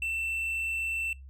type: tone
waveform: triangle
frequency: 2678 Hz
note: E7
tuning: 27 cents sharp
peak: -27 dBFS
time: 0.02-1.13 s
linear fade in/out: 2 ms
effects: noise-tail reverb RT60 0.2 s tail -25 dB re dry + added 67 Hz sine -44 dBFS peak until 1.29 s